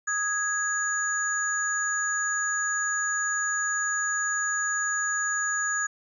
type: tone cluster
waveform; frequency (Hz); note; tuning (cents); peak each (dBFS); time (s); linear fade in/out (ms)
sine; 1258 / 1656 / 6750; D#6 / G#6 / G#8; +19 / -5 / +27; -33 / -27 / -29; 0.07-5.87; 10
effects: none